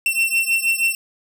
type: beating tone pair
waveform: 45% pulse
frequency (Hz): 2700 / 2706.3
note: E7 / E7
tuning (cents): +41 / +45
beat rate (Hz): 6.3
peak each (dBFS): -20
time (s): 0.06-0.95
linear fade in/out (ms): 2
effects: none